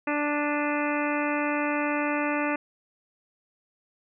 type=harmonic tone with a mistuned harmonic; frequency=293.7 Hz; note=D4; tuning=in tune; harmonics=1 / 2 / 3 / 4 / 5 / 6 / 7 / 8 / 9; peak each=-28 / -31 / -33 / -34 / -35 / -36 / -36 / -37 / -38 dBFS; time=0.07-2.56 s; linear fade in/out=5 ms; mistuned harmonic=8; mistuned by=+60 cents; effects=none